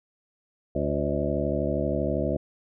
harmonic tone with a mistuned harmonic, 72.6 Hz, D2, 19 cents flat, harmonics 1 / 2 / 3 / 4 / 5 / 7 / 8 / 9, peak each -32 / -32 / -32 / -32 / -32 / -32 / -32 / -32 dBFS, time 0.75-2.37 s, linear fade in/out 5 ms, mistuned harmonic 9, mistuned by -38 cents, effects none

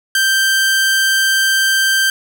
sawtooth tone, 1568 Hz, G6, in tune, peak -8 dBFS, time 0.15-2.1 s, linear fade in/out 2 ms, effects none

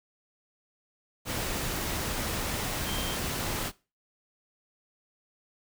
sine tone in noise, 3164 Hz, G7, 15 cents sharp, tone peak -37 dBFS, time 2.84-3.18 s, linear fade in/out 50 ms, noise pink, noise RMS -32 dBFS, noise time 1.25-3.72 s, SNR -8 dB, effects noise-tail reverb RT60 0.3 s tail -20 dB re dry

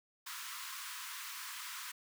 pink high-pass noise, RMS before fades -45 dBFS, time 0.26-1.92 s, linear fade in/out 10 ms, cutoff 970 Hz, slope 96 dB/octave, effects none

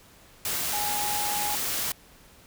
sine tone in noise, 830.6 Hz, G#5, in tune, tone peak -30 dBFS, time 0.73-1.55 s, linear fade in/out 2 ms, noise white, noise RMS -29 dBFS, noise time 0.45-1.92 s, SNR -4 dB, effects pink hiss -54 dBFS RMS until 2.46 s

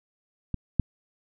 clicks, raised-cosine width 5 ms, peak -16 / -8 dBFS, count 2, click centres 0.543 / 0.797 s, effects none

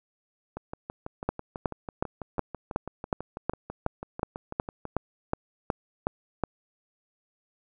two click trains, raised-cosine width 1 ms, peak -21 / -11 dBFS, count 27 / 15, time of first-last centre 0.57-4.853 / 1.29-6.437 s, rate 6.07 / 2.72 Hz, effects none

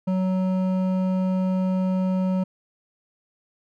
sine tone with hard clipping, 186.5 Hz, F#3, 14 cents sharp, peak -22 dBFS, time 0.07-2.44 s, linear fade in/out 10 ms, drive 10 dB, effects none

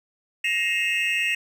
triangle tone cluster, 1875 / 2127 / 2593 / 2783 Hz, A#6 / C7 / E7 / F7, +10 / +28 / -29 / -7 cents, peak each -26 / -30 / -23 / -25 dBFS, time 0.44-1.35 s, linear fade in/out 5 ms, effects none

